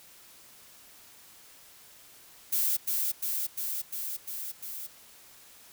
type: noise with echo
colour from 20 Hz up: violet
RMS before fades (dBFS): -27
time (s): 2.52-2.77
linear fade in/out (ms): 10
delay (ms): 350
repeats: 6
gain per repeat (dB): -2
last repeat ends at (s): 4.87
effects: white hiss -54 dBFS RMS until 5.72 s